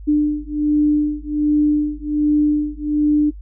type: beating tone pair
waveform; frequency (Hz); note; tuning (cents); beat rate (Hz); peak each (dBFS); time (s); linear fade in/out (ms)
sine; 297.5 / 298.8; D4 / D4; +22 / +30; 1.3; -17; 0.07-3.31; 20
effects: noise-tail reverb RT60 0.1 s tail -22 dB re dry + added 50 Hz sine -32 dBFS peak until 3.41 s